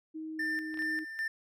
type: tone with pitch glide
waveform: sine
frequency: 315.5 to 313.5 Hz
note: D#4 to D#4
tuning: +24 to +13 cents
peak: -37 dBFS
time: 0.14-1.05 s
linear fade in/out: 20 ms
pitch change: -11 cents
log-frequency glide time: 0.34-0.48 s
type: tone with tremolo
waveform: triangle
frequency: 1789 Hz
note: A6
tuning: 28 cents sharp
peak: -29 dBFS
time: 0.39-1.28 s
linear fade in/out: 5 ms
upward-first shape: square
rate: 2.5 Hz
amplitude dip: 65%
type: clicks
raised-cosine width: 0.3 ms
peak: -34 dBFS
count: 3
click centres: 0.742 / 0.774 / 0.822 s
effects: none